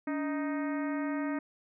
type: harmonic tone with a mistuned harmonic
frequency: 311.1 Hz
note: D#4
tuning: in tune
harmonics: 1 / 2 / 3 / 4 / 5 / 6 / 7 / 8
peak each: -31 / -40 / -44 / -44 / -46 / -45 / -49 / -57 dBFS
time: 0.07-1.39 s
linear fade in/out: 5 ms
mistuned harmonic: 1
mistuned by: -140 cents
effects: none